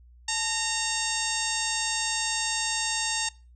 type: harmonic tone with a mistuned harmonic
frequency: 920 Hz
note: A#5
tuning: 23 cents flat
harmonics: 1 / 2 / 3 / 4 / 5 / 6 / 7 / 8 / 9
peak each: -35 / -35 / -35 / -35 / -35 / -35 / -35 / -35 / -35 dBFS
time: 0.28-3.29 s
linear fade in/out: 5 ms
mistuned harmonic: 1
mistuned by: -86 cents
effects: noise-tail reverb RT60 0.3 s tail -20 dB re dry + added 60 Hz sine -50 dBFS peak until 3.55 s